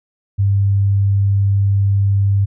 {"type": "tone", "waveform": "sine", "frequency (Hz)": 99.3, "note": "G2", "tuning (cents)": 23, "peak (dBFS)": -11, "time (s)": [0.38, 2.46], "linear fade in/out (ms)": 20, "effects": []}